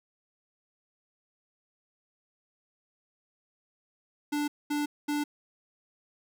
square tone bursts, 293.7 Hz, D4, in tune, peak -28 dBFS, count 3, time 4.32-5.24 s, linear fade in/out 10 ms, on 160 ms, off 220 ms, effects none

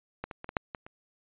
clicks, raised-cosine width 0.5 ms, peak -19 / -24 / -25 / -22 / -10 / -21 / -30 dBFS, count 7, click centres 0.24 / 0.312 / 0.444 / 0.491 / 0.568 / 0.748 / 0.865 s, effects resampled to 8000 Hz

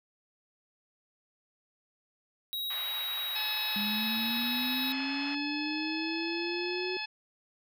square tone, 3829 Hz, A#7, 46 cents sharp, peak -33 dBFS, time 2.53-4.92 s, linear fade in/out 0 ms
white band-pass noise, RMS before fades -44 dBFS, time 2.7-5.35 s, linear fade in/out 5 ms, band 700 to 3200 Hz, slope 24 dB/octave
harmonic tone, 858 Hz, A5, 44 cents flat, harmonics 1 / 2 / 3 / 4 / 5 / 6, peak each -43 / -43 / -37 / -43 / -42 / -42 dBFS, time 3.35-7.06 s, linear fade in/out 10 ms
sine linear sweep, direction up, 204.9 to 370 Hz, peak -33 dBFS, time 3.76-6.97 s, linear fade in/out 2 ms
effects none

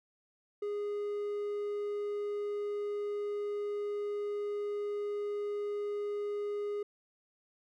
triangle tone, 412.1 Hz, G#4, 13 cents flat, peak -31 dBFS, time 0.62-6.83 s, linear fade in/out 5 ms, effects none

